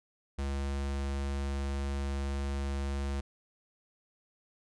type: tone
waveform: square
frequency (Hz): 69.3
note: C#2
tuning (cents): 0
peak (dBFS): -32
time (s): 0.38-3.21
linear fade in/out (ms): 10
effects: resampled to 22050 Hz